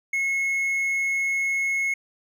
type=tone; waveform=triangle; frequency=2177 Hz; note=C#7; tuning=32 cents flat; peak=-20 dBFS; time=0.13-1.94 s; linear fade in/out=5 ms; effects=none